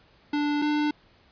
square tone pair in turn, 293.7 / 298 Hz, D4 / D4, 0 / +25 cents, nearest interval unison, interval 25 cents, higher second, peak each -24 / -23 dBFS, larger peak second, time 0.33-0.62 / 0.62-0.91 s, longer neither, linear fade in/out 5 ms, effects pink hiss -59 dBFS RMS until 1.31 s + resampled to 11025 Hz

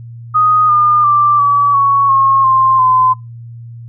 sine tone with pitch steps, 1244.5 / 1210.5 / 1177.4 / 1145.2 / 1113.9 / 1083.4 / 1053.8 / 1025 Hz, D#6 / D#6 / D6 / D6 / C#6 / C#6 / C6 / C6, 0 / -48 / +4 / -44 / +8 / -40 / +12 / -36 cents, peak -7 dBFS, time 0.34-3.14 s, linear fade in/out 20 ms, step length 350 ms, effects noise-tail reverb RT60 0.2 s tail -22 dB re dry + added 117 Hz sine -28 dBFS peak until 3.88 s

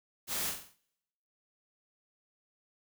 white noise with echo, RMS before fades -35 dBFS, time 0.27-0.54 s, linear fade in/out 50 ms, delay 45 ms, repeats 5, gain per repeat -6 dB, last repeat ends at 0.765 s, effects noise-tail reverb RT60 0.9 s tail -26 dB re dry

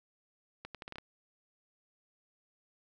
accelerating click train, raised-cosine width 0.3 ms, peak -27 dBFS, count 7, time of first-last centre 0.65-0.984 s, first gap 97 ms, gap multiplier 0.77, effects none

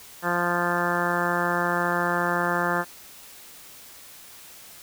harmonic tone, 174.61 Hz, F3, in tune, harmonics 1 / 2 / 3 / 4 / 5 / 6 / 7 / 8 / 9 / 10, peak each -31 / -31 / -31 / -31 / -31 / -31 / -31 / -31 / -31 / -31 dBFS, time 0.22-2.85 s, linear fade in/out 50 ms, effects white hiss -46 dBFS RMS until 4.82 s

